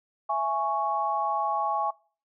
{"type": "chord", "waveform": "sine", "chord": "C# minor", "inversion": "first", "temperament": "just", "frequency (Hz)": [665.2, 831.5, 1108.7], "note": ["E5", "G#5", "C#6"], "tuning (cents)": [16, 2, 0], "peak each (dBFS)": [-32, -27, -28], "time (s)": [0.29, 1.91], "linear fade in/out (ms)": 10, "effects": ["noise-tail reverb RT60 0.4 s tail -23 dB re dry"]}